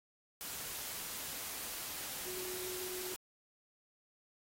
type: tone in noise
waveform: sine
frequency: 367.2 Hz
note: F#4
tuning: 13 cents flat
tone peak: -45 dBFS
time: 2.26-3.14 s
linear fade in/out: 0 ms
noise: white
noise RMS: -43 dBFS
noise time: 0.41-3.16 s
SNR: -5 dB
effects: AAC 48 kbps